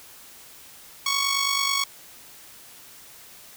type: tone with amplitude modulation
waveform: 10% pulse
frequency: 1112 Hz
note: C#6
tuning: 5 cents sharp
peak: -11 dBFS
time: 1.06-1.84 s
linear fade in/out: 5 ms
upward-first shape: sine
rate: 49.2 Hz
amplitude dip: 55%
effects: white hiss -47 dBFS RMS until 3.56 s